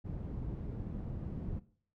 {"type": "low-pass noise", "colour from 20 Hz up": "white", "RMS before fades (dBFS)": -40, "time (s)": [0.04, 1.6], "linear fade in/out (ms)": 20, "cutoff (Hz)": 150, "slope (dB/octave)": 12, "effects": ["noise-tail reverb RT60 0.5 s tail -18 dB re dry"]}